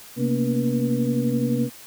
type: tone cluster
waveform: sine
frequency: 131.5 / 228.4 / 240.1 / 284 / 483.2 Hz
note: C3 / A#3 / B3 / C#4 / B4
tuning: +9 / -35 / -49 / +42 / -38 cents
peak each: -26 / -26 / -23 / -29 / -29 dBFS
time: 0.16-1.7 s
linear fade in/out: 50 ms
effects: white hiss -44 dBFS RMS until 1.86 s